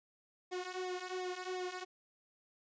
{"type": "tone with flanger", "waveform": "sawtooth", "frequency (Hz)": 366.2, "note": "F#4", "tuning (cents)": -18, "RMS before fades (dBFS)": -41, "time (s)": [0.51, 1.85], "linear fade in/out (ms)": 20, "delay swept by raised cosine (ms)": [0.68, 3.08], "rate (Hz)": 2.8, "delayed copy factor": -0.8, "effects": ["resampled to 16000 Hz", "12-bit"]}